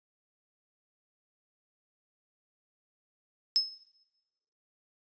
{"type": "tone with exponential decay", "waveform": "sine", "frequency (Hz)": 5190, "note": "E8", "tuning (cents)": -28, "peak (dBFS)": -19, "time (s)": [3.56, 3.78], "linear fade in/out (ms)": 0, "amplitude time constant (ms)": 47, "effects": ["noise-tail reverb RT60 1.0 s tail -19 dB re dry", "resampled to 16000 Hz"]}